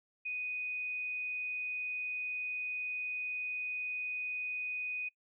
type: tone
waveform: sine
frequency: 2489 Hz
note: D#7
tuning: in tune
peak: -35 dBFS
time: 0.25-5.09 s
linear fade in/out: 10 ms
effects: noise-tail reverb RT60 0.1 s tail -22 dB re dry